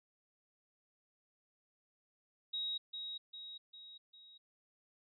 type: tone with echo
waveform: sine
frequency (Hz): 3800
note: A#7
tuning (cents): +33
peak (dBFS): -36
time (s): 2.53-2.78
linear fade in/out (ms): 10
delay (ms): 400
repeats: 4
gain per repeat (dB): -5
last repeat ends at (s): 4.38
effects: none